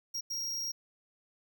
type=tone bursts at uneven times; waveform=square; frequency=5610 Hz; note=F8; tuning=7 cents sharp; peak=-34 dBFS; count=2; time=0.14-0.21 / 0.3-0.72 s; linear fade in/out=10 ms; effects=none